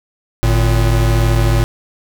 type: tone pair together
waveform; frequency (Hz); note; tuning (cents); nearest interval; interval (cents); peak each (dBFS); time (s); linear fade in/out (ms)
square; 50.83 / 114.1; G#1 / A#2; -37 / -37; octave + major second; 1400; -14; 0.43-1.64; 0
effects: none